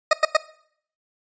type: tone bursts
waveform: 20% pulse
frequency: 622.3 Hz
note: D#5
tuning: in tune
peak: -8 dBFS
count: 3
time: 0.11-0.369 s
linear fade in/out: 5 ms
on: 23 ms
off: 95 ms
effects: noise-tail reverb RT60 0.6 s tail -18 dB re dry + resampled to 16000 Hz